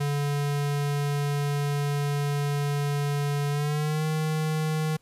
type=tone with pitch glide; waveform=square; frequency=143.9 to 156.02 Hz; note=D3 to D#3; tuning=-35 to +5 cents; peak=-25 dBFS; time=0-4.97 s; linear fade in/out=10 ms; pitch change=+140 cents; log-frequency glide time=3.5-4.05 s; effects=pink hiss -65 dBFS RMS until 5.01 s + resampled to 32000 Hz